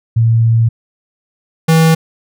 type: tone pair in turn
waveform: sine / square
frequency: 114.4 / 161.79 Hz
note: A#2 / E3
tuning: -32 / -32 cents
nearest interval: tritone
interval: 600 cents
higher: second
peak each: -7 dBFS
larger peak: neither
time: 0.16-0.69 / 1.68-1.95 s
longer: first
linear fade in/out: 10 ms
effects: none